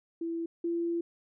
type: tone pair in turn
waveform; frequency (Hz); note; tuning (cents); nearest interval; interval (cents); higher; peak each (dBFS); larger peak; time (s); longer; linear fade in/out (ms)
sine; 333 / 339.4; E4 / F4; +18 / -49; unison; 33; second; -31 / -28; second; 0.21-0.46 / 0.64-1.01; second; 5
effects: none